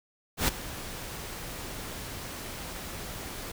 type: noise with ADSR envelope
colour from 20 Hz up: pink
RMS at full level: -23 dBFS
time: 0.37-3.52 s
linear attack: 110 ms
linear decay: 14 ms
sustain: -16 dB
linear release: 8 ms
effects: none